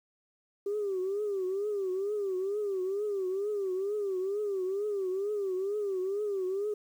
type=tone with vibrato; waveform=sine; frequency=394.2 Hz; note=G4; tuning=10 cents sharp; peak=-28 dBFS; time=0.66-6.74 s; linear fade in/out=5 ms; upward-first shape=triangle; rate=2.2 Hz; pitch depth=140 cents each way; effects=tanh soft clip ceiling -25 dBFS + 10-bit